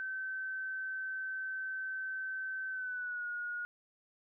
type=tone with pitch glide; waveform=sine; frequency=1538 to 1443.3 Hz; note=G6 to F#6; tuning=-33 to -43 cents; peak=-36 dBFS; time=0-3.65 s; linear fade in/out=0 ms; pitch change=-110 cents; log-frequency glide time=2.69-3.27 s; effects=none